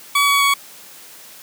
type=tone with pitch steps; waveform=20% pulse; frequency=1136 / 1128.2 / 1120.4 Hz; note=C#6 / C#6 / C#6; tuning=+42 / +30 / +18 cents; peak=-8 dBFS; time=0.15-0.54 s; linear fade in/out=5 ms; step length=130 ms; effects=white hiss -41 dBFS RMS until 1.42 s + high-pass 150 Hz 12 dB/octave